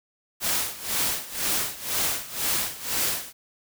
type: noise with tremolo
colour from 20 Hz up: white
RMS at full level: -24 dBFS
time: 0.4-3.33 s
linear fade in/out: 50 ms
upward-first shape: sine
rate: 2 Hz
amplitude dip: 85%
effects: none